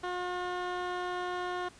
15% pulse tone with low-pass filter, 359.2 Hz, F4, 49 cents sharp, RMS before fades -35 dBFS, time 0.03-1.69 s, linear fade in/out 10 ms, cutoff 2800 Hz, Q 0.91, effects pink hiss -56 dBFS RMS until 1.79 s + resampled to 22050 Hz

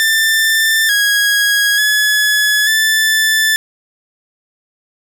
sawtooth tone with pitch steps, 1781 / 1652 / 1701 / 1757 Hz, A6 / G#6 / G#6 / A6, +21 / -10 / +41 / -3 cents, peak -7 dBFS, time 0-3.56 s, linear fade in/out 0 ms, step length 890 ms, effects none

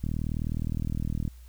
click train, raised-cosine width 5 ms, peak -18 dBFS, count 50, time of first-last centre 0.04-1.277 s, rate 39.6 Hz, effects added 60 Hz sine -45 dBFS peak until 1.48 s + white hiss -61 dBFS RMS until 1.48 s

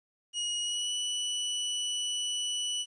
sawtooth tone with pitch glide, 2892 to 2960 Hz, F#7 to F#7, -40 to 0 cents, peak -27 dBFS, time 0.33-2.86 s, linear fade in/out 50 ms, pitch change +40 cents, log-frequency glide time 0.61-0.93 s, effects resampled to 22050 Hz + 11-bit

